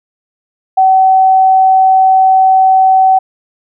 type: tone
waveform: sine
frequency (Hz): 760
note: F#5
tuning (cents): +46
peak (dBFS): -4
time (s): 0.77-3.19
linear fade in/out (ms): 10
effects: none